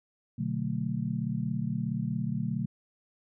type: chord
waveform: sine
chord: B minor seventh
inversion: none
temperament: just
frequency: 123.47 / 148.16 / 185.21 / 222.2 Hz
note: B2 / D3 / F#3 / A3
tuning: 0 / +16 / +2 / +17 cents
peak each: -34 dBFS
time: 0.38-2.66 s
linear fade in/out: 10 ms
effects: none

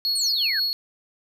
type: tone with tremolo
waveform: triangle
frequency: 4342 Hz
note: C#8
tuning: 37 cents flat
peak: -19 dBFS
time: 0.05-0.73 s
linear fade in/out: 0 ms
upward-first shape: sine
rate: 5.7 Hz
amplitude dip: 30%
type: exponential sweep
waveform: sine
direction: down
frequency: 9490 to 1466 Hz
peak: -25 dBFS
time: 0.15-0.6 s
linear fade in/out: 10 ms
effects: none

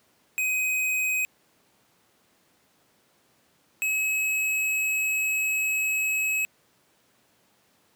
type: tone pair in turn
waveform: square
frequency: 2517 / 2565 Hz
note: D#7 / E7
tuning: +19 / -48 cents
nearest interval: unison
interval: 33 cents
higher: second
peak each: -24 dBFS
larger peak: neither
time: 0.38-1.25 / 3.82-6.45 s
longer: second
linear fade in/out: 0 ms
effects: pink hiss -64 dBFS RMS until 7.95 s + high-pass 150 Hz 12 dB/octave

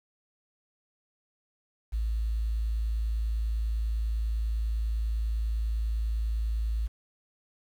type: tone with quantisation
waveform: sine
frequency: 55 Hz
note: A1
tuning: in tune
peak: -26 dBFS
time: 1.92-6.88 s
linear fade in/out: 20 ms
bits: 9
effects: none

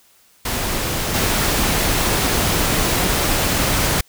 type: noise with level steps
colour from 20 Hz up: pink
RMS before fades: -22 / -18 dBFS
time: 0.45-4.01 s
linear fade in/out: 5 ms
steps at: 1.14 s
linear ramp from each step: 5 ms
effects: white hiss -54 dBFS RMS until 4.08 s

